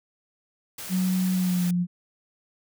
white noise, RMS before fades -37 dBFS, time 0.78-1.71 s, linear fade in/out 5 ms
sine tone with pitch glide, 185 to 176.85 Hz, F#3 to F3, 0 to +22 cents, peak -21 dBFS, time 0.89-1.87 s, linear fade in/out 50 ms, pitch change -78 cents, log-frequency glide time 1.35-1.66 s
effects none

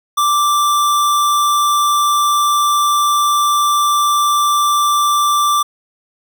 square tone, 1174.7 Hz, D6, in tune, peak -12 dBFS, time 0.17-5.63 s, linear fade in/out 10 ms, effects none

